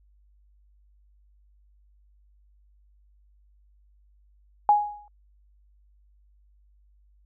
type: tone with exponential decay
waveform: sine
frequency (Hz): 830.6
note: G#5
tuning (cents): 0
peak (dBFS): -12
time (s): 4.69-5.08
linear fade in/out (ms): 1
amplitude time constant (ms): 84
effects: added 50 Hz sine -57 dBFS peak until 7.25 s